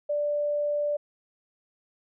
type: tone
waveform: sine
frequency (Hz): 587.3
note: D5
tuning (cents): 0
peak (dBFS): -24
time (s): 0.09-0.97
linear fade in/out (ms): 10
effects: none